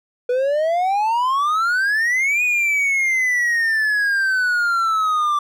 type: exponential two-way sweep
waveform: triangle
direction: up then down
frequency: 484.9 to 2489 to 1168 Hz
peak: -14 dBFS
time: 0.29-5.39 s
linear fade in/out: 5 ms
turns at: 2.43 s
effects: none